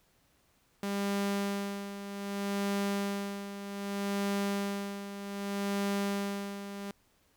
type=tone with tremolo; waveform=sawtooth; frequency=200 Hz; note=G3; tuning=35 cents sharp; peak=-25 dBFS; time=0.83-6.91 s; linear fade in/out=2 ms; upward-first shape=sine; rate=0.64 Hz; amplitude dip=70%; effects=pink hiss -69 dBFS RMS until 7.36 s